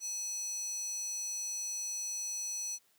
square tone with high-pass filter, 850 Hz, G#5, 40 cents sharp, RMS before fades -38 dBFS, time 0-2.79 s, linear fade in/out 50 ms, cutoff 5600 Hz, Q 8.1, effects white hiss -70 dBFS RMS until 2.98 s + high-pass 100 Hz 12 dB/octave

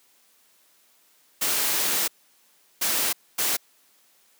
white noise bursts at uneven times, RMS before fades -24 dBFS, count 3, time 1.41-2.08 / 2.81-3.13 / 3.38-3.57 s, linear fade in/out 10 ms, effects white hiss -61 dBFS RMS until 4.39 s + high-pass 200 Hz 12 dB/octave

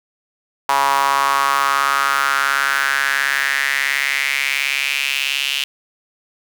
sawtooth tone with high-pass filter sweep, 138.59 Hz, C#3, in tune, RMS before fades -18 dBFS, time 0.69-5.64 s, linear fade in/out 0 ms, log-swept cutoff 940 to 2900 Hz, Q 4.7, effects none

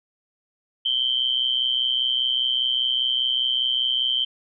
sine tone with amplitude modulation, 3116 Hz, G7, 11 cents flat, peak -16 dBFS, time 0.85-4.25 s, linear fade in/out 10 ms, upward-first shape sine, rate 125 Hz, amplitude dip 80%, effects none

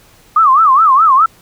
sine tone with vibrato, 1174.7 Hz, D6, in tune, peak -5 dBFS, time 0.36-1.26 s, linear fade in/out 5 ms, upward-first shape sine, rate 4.8 Hz, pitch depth 220 cents each way, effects pink hiss -46 dBFS RMS until 1.41 s

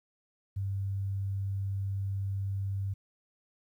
sine tone, 98 Hz, G2, in tune, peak -30 dBFS, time 0.56-2.94 s, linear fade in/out 10 ms, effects 11-bit

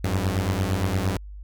sawtooth beating tone pair, 90.2 / 98.9 Hz, F#2 / G2, -44 / +16 cents, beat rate 8.7 Hz, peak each -21 dBFS, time 0.04-1.17 s, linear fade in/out 5 ms, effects added 50 Hz sine -36 dBFS peak until 1.43 s

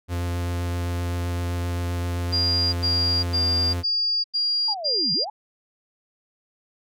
45% pulse tone with vibrato, 87.31 Hz, F2, in tune, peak -24 dBFS, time 0.08-3.84 s, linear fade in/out 50 ms, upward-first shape sine, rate 7.7 Hz, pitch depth 10 cents each way
sine tone bursts, 4800 Hz, D8, 37 cents sharp, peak -20 dBFS, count 6, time 2.32-5.25 s, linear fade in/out 20 ms, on 410 ms, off 94 ms
sine linear two-way sweep, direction down then up, 894 to 144.3 to 894 Hz, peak -29 dBFS, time 4.68-5.3 s, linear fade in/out 5 ms, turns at 5.13 s
effects none

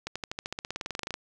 accelerating click train, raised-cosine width 0.2 ms, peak -16 dBFS, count 20, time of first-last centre 0.07-1.141 s, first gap 86 ms, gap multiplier 0.95, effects none

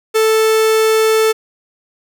45% pulse tone, 440 Hz, A4, in tune, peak -10 dBFS, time 0.14-1.33 s, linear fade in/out 20 ms, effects none

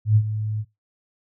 sine tone with ADSR envelope, 107.4 Hz, A2, 41 cents flat, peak -11 dBFS, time 0.05-0.65 s, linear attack 110 ms, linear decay 64 ms, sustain -12 dB, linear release 50 ms, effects noise-tail reverb RT60 0.2 s tail -21 dB re dry

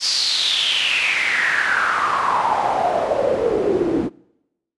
pink noise with band-pass filter sweep, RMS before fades -19 dBFS, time 0-4.1 s, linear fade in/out 50 ms, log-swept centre 5100 to 300 Hz, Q 6.2, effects noise-tail reverb RT60 0.9 s tail -24 dB re dry + resampled to 24000 Hz

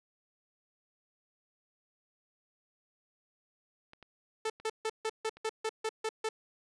clicks, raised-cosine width 0.3 ms, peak -36 dBFS, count 5, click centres 3.934 / 4.027 / 4.475 / 4.6 / 5.37 s
sawtooth tone bursts, 440 Hz, A4, in tune, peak -27 dBFS, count 10, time 4.45-6.29 s, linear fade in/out 5 ms, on 49 ms, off 150 ms
effects resampled to 22050 Hz

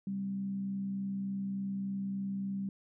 sine tone with frequency modulation, 196 Hz, G3, in tune, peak -33 dBFS, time 0.07-2.69 s, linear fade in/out 2 ms, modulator 63.4 Hz, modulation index 0.27, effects none

